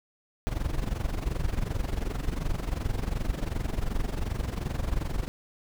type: noise with amplitude modulation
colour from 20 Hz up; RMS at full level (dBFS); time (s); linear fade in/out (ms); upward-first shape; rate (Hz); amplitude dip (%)
brown; -26; 0.47-5.28; 0; sine; 22.7; 80
effects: none